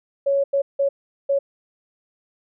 sine tone bursts at uneven times, 556 Hz, C#5, 5 cents sharp, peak -16 dBFS, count 4, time 0.26-0.44 / 0.53-0.62 / 0.79-0.89 / 1.29-1.39 s, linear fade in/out 10 ms, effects none

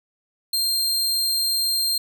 sawtooth tone, 4186 Hz, C8, in tune, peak -17 dBFS, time 0.53-1.98 s, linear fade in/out 5 ms, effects none

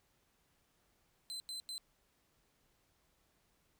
35% pulse tone bursts at uneven times, 4061 Hz, B7, 48 cents sharp, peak -40 dBFS, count 3, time 1.3-1.4 / 1.49-1.6 / 1.69-1.78 s, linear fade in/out 0 ms, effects pink hiss -75 dBFS RMS until 3.79 s

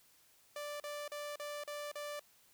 sawtooth tone bursts, 587.3 Hz, D5, in tune, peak -37 dBFS, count 6, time 0.56-2.195 s, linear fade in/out 2 ms, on 240 ms, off 39 ms, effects white hiss -67 dBFS RMS until 2.53 s

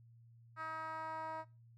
10% pulse tone with band-pass filter sweep, 317.9 Hz, D#4, 37 cents sharp, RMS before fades -43 dBFS, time 0.56-1.45 s, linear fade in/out 50 ms, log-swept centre 1300 to 850 Hz, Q 3.1, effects noise-tail reverb RT60 0.3 s tail -20 dB re dry + added 116 Hz sine -59 dBFS peak until 1.77 s

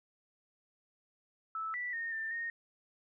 sine tone with pitch steps, 1311 / 1965 / 1841 / 1787 / 1851 Hz, E6 / B6 / A#6 / A6 / A#6, -10 / -9 / -22 / +26 / -13 cents, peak -35 dBFS, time 1.55-2.5 s, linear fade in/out 2 ms, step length 190 ms, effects none

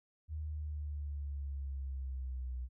sine linear sweep, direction down, 77.7 to 61.74 Hz, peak -37 dBFS, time 0.28-2.69 s, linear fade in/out 50 ms, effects none

